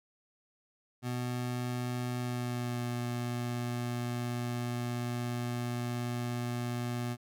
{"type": "tone with pitch glide", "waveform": "25% pulse", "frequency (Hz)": [123.47, 121.14], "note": ["B2", "B2"], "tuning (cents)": [0, -33], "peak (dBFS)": -29, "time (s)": [1.02, 7.17], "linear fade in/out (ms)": 50, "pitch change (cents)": -33, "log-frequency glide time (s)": [2.18, 2.82], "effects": []}